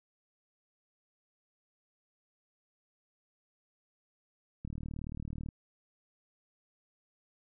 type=click train; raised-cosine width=5 ms; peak=-28 dBFS; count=33; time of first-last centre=4.65-5.488 s; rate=38.2 Hz; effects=none